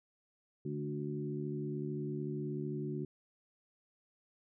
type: harmonic tone with a mistuned harmonic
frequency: 73.42 Hz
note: D2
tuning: in tune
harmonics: 2 / 3 / 4 / 5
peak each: -39 / -43 / -43 / -41 dBFS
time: 0.65-3.05 s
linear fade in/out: 5 ms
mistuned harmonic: 3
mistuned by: -20 cents
effects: none